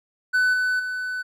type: tone with level steps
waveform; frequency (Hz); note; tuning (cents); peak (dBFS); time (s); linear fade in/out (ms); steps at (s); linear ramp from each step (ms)
triangle; 1500; F#6; +23; -15 / -18 / -24; 0.33-1.23; 20; 0.53 / 0.79; 10
effects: none